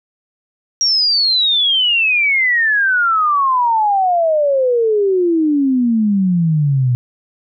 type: exponential sweep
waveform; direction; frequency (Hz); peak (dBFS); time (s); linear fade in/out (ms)
sine; down; 5680 to 120.7; -11; 0.81-6.95; 0
effects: none